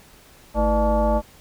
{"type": "tone with frequency modulation", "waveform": "sine", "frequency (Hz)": 324.5, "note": "E4", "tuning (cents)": -27, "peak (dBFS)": -16, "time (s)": [0.54, 1.22], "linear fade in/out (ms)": 50, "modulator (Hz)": 273, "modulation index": 2.1, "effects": ["pink hiss -50 dBFS RMS until 1.4 s"]}